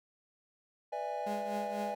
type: chord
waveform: triangle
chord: E dominant seventh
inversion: second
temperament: just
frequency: 494.4 / 593.3 / 659.3 / 824.1 Hz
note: B4 / D5 / E5 / G#5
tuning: +2 / +18 / 0 / -14 cents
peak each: -41 / -38 / -40 / -36 dBFS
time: 0.92-1.95 s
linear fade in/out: 10 ms
type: tone with tremolo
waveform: 35% pulse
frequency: 206.9 Hz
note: G#3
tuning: 6 cents flat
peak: -35 dBFS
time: 1.26-1.95 s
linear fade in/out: 10 ms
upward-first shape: triangle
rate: 4.1 Hz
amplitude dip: 80%
effects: none